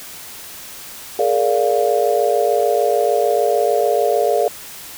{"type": "chord", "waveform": "sine", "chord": "Bb dominant seventh", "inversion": "third", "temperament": "just", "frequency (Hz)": [419.5, 466.2, 582.7, 699.2], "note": ["Ab4", "Bb4", "D5", "F5"], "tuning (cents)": [17, 0, -14, 2], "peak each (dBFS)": -19, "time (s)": [1.19, 4.48], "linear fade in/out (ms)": 2, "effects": ["white hiss -35 dBFS RMS until 4.97 s"]}